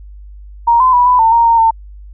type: tone with pitch steps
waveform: sine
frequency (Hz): 937 / 1023 / 979 / 995 / 901 / 931 / 923 / 901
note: A#5 / C6 / B5 / B5 / A5 / A#5 / A#5 / A5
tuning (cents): +9 / -39 / -15 / +13 / +41 / -2 / -17 / +41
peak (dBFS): -6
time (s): 0.67-1.71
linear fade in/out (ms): 10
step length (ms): 130
effects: added 50 Hz sine -31 dBFS peak until 2.13 s